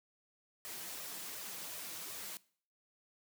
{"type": "noise with flanger", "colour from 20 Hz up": "white", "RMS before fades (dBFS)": -45, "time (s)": [0.65, 2.37], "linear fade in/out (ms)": 0, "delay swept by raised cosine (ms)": [1.6, 6.4], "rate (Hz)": 2.7, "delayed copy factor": 0.6, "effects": ["noise-tail reverb RT60 0.5 s tail -21 dB re dry", "high-pass 100 Hz 12 dB/octave"]}